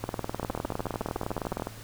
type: two click trains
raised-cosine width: 1 ms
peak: -16 / -17 dBFS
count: 32 / 18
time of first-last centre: 0.04-1.622 / 0.43-1.671 s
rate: 19.6 / 13.7 Hz
effects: added 110 Hz sine -46 dBFS peak until 1.83 s + pink hiss -47 dBFS RMS until 1.83 s